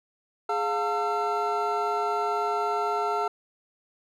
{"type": "tone cluster", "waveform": "triangle", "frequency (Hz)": [416.6, 707, 898, 1348], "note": ["G#4", "F5", "A5", "E6"], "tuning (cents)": [5, 21, 35, 38], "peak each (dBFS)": -28, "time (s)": [0.49, 3.28], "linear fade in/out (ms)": 5, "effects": []}